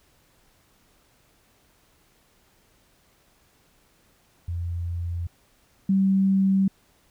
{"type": "tone pair in turn", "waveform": "sine", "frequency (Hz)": [86, 193.06], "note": ["F2", "G3"], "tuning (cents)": [-26, -26], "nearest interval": "octave + major second", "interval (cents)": 1400, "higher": "second", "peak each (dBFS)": [-26, -17], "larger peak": "second", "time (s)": [[4.48, 5.27], [5.89, 6.68]], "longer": "neither", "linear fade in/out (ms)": 5, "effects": ["pink hiss -62 dBFS RMS until 7.1 s"]}